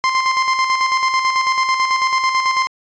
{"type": "tone with tremolo", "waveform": "30% pulse", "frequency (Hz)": 1046.5, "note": "C6", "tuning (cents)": 0, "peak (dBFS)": -10, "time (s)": [0.04, 2.67], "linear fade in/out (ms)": 0, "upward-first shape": "square", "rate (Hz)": 9.1, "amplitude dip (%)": 45, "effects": ["resampled to 16000 Hz"]}